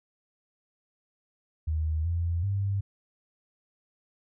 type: tone with pitch steps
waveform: sine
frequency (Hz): 78.4 / 85.1 / 99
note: D#2 / F2 / G2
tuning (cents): +14 / -44 / +18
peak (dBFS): -25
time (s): 1.67-2.81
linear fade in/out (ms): 10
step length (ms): 380
effects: none